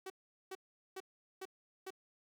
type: tone bursts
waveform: sawtooth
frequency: 380 Hz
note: F#4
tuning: 46 cents sharp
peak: -39 dBFS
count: 5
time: 0.06-1.905 s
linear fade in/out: 5 ms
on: 41 ms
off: 410 ms
effects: none